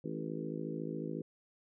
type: harmonic tone with a mistuned harmonic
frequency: 54 Hz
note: A1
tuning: 32 cents flat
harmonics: 3 / 4 / 5 / 6 / 7 / 8 / 9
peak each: -42 / -45 / -43 / -43 / -45 / -49 / -47 dBFS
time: 0.04-1.22 s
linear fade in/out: 5 ms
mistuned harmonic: 8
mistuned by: -15 cents
effects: none